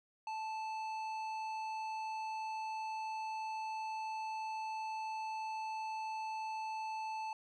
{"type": "tone with tanh clipping", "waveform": "sine", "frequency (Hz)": 877, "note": "A5", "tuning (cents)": -6, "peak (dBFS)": -40, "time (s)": [0.27, 7.33], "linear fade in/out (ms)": 2, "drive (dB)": 12, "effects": []}